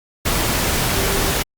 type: tone in noise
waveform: sine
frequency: 392 Hz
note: G4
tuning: in tune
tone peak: -26 dBFS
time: 0.95-1.32 s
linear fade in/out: 10 ms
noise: pink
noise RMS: -19 dBFS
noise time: 0.25-1.43 s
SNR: -10 dB
effects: Opus 48 kbps